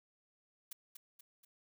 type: noise with echo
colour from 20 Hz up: blue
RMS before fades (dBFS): -45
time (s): 0.71-0.73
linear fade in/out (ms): 5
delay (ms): 240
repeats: 3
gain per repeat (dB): -6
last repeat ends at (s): 1.45
effects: none